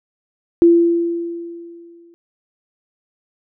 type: tone with exponential decay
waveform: sine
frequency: 340 Hz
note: F4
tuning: 46 cents flat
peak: -5 dBFS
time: 0.62-2.14 s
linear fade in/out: 0 ms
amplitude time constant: 330 ms
effects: none